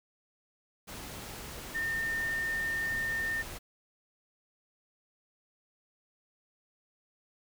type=tone in noise; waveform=sine; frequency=1815 Hz; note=A#6; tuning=47 cents flat; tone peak=-30 dBFS; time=1.74-3.43 s; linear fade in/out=20 ms; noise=pink; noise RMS=-43 dBFS; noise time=0.87-3.59 s; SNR=+10 dB; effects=none